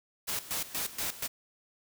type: noise with tremolo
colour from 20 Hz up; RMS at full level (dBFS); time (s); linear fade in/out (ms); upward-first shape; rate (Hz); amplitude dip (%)
white; -33; 0.27-1.28; 20; square; 4.2; 80
effects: none